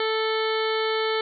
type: harmonic tone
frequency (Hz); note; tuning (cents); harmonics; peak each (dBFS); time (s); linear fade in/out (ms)
440; A4; 0; 1 / 2 / 3 / 4 / 5 / 7 / 8 / 9 / 10; -24 / -32 / -31 / -34 / -33 / -34 / -38 / -38 / -38; 0-1.21; 2
effects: none